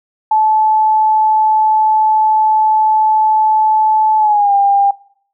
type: tone with pitch glide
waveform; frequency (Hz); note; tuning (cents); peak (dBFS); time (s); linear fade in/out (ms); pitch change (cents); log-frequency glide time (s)
sine; 867 to 799.6; A5 to G5; -26 to +34; -8; 0.31-4.91; 5; -140; 4.18-4.53
effects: noise-tail reverb RT60 0.6 s tail -22 dB re dry